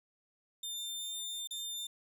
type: tone with dropouts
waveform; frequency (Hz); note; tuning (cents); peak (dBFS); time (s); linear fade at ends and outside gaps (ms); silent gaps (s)
sawtooth; 3601; A7; +39; -35; 0.63-1.87; 5; 1.474-1.508
effects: none